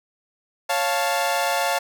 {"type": "chord", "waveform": "sawtooth", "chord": "Db augmented", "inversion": "none", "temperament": "equal", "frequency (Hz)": [554.4, 698.5, 880], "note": ["Db5", "F5", "A5"], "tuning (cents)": [0, 0, 0], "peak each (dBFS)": [-22, -20, -21], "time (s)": [0.69, 1.79], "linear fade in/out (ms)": 10, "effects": []}